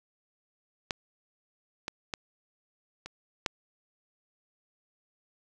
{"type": "clicks", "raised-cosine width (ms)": 0.2, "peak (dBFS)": [-12, -16, -15, -23, -10], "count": 5, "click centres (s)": [0.908, 1.881, 2.138, 3.06, 3.462], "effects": []}